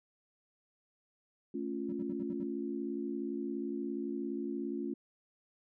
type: chord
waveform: sine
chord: A augmented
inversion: none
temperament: equal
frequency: 220 / 277.2 / 349.2 Hz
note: A3 / C#4 / E#4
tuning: 0 / 0 / 0 cents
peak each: -40 / -38 / -39 dBFS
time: 1.54-4.94 s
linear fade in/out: 5 ms
type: tone bursts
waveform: triangle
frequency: 190.8 Hz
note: G3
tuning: 47 cents flat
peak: -38 dBFS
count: 6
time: 1.89-2.434 s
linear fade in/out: 2 ms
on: 34 ms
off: 68 ms
effects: none